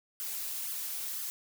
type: noise with flanger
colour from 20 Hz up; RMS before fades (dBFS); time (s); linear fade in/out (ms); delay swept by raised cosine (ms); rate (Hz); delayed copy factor
blue; -37; 0.2-1.3; 0; 0.61 to 5.41; 2; +0.7
effects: none